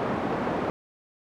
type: band-pass noise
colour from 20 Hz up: pink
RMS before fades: -28 dBFS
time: 0-0.7 s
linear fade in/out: 0 ms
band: 200 to 1100 Hz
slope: 12 dB/octave
effects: none